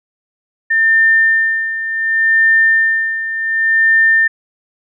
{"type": "tone with tremolo", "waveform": "sine", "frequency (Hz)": 1800, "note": "A6", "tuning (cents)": 39, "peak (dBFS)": -7, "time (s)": [0.7, 4.28], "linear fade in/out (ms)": 10, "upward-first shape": "sine", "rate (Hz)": 0.68, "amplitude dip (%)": 70, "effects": []}